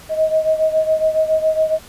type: beating tone pair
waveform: sine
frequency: 629 / 636.2 Hz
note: D#5 / D#5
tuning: +19 / +38 cents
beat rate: 7.2 Hz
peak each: -15 / -19 dBFS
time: 0.09-1.79 s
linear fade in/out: 50 ms
effects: pink hiss -41 dBFS RMS until 1.88 s + resampled to 32000 Hz